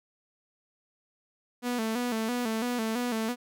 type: tone with vibrato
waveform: sawtooth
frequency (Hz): 233.1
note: A#3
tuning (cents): 0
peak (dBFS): -24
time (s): 1.62-3.36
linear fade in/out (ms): 50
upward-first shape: square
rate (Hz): 3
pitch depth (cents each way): 85
effects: none